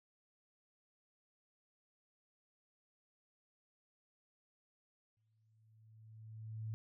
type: tone with exponential growth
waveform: sine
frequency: 110 Hz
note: A2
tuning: in tune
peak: -38 dBFS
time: 5.17-6.74 s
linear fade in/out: 0 ms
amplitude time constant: 340 ms
effects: none